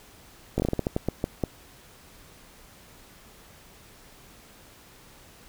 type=slowing click train; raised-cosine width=2 ms; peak=-11 dBFS; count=12; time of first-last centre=0.58-1.437 s; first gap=18 ms; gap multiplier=1.27; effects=pink hiss -52 dBFS RMS until 5.48 s